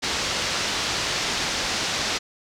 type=low-pass noise; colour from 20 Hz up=white; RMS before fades=-26 dBFS; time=0.02-2.19 s; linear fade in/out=20 ms; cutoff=5900 Hz; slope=24 dB/octave; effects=none